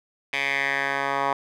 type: tone with band-pass filter sweep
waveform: 10% pulse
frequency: 138.59 Hz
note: C#3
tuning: in tune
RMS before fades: -25 dBFS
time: 0.33-1.33 s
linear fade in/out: 2 ms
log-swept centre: 2500 to 1100 Hz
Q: 3.3
effects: none